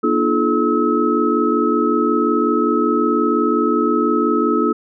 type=tone cluster; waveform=sine; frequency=239.5 / 298.5 / 344 / 429.2 / 1289 Hz; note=A#3 / D4 / F4 / A4 / E6; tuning=+47 / +28 / -26 / -43 / -39 cents; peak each=-20 dBFS; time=0.03-4.73 s; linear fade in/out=10 ms; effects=none